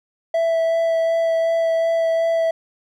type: tone with vibrato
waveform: triangle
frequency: 659.3 Hz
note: E5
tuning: in tune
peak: -14 dBFS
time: 0.34-2.51 s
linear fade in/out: 5 ms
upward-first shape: sine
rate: 2.7 Hz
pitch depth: 10 cents each way
effects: none